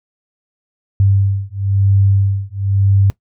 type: beating tone pair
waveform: sine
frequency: 98 / 99 Hz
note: G2 / G2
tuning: 0 / +18 cents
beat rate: 1 Hz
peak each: -14 dBFS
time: 1-3.1 s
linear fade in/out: 0 ms
effects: noise-tail reverb RT60 0.1 s tail -20 dB re dry